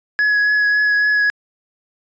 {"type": "tone with vibrato", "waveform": "triangle", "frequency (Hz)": 1683, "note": "G#6", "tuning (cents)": 23, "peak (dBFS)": -11, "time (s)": [0.19, 1.3], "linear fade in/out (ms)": 0, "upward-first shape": "triangle", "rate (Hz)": 3.6, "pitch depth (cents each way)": 16, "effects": ["resampled to 16000 Hz"]}